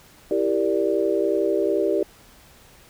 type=chord; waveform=sine; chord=E half-diminished seventh; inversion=none; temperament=equal with one note detuned; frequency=329.6 / 392 / 463.2 / 587.3 Hz; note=E4 / G4 / Bb4 / D5; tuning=0 / 0 / -11 / 0 cents; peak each=-25 / -22 / -26 / -25 dBFS; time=0.31-2.03 s; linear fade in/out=2 ms; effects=pink hiss -51 dBFS RMS until 2.89 s